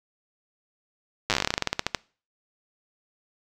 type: slowing click train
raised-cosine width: 0.2 ms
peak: -5 dBFS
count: 21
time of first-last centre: 1.3-1.948 s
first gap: 8 ms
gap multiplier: 1.13
effects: noise-tail reverb RT60 0.4 s tail -24 dB re dry